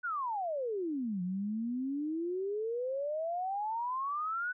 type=exponential two-way sweep; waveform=sine; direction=down then up; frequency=1506 to 176.2 to 1506 Hz; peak=-32 dBFS; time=0.03-4.53 s; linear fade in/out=20 ms; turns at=1.22 s; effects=none